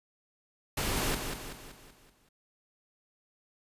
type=noise with echo; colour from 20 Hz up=pink; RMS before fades=-31 dBFS; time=0.77-1.15 s; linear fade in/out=5 ms; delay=190 ms; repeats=6; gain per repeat=-6 dB; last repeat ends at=2.29 s; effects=resampled to 32000 Hz